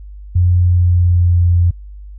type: tone with pitch glide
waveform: sine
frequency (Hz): 89 to 87.07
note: F2 to F2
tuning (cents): +33 to -5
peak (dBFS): -8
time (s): 0.35-1.71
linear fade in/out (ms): 10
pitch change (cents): -38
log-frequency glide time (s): 0.59-1.6
effects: added 50 Hz sine -30 dBFS peak until 2.18 s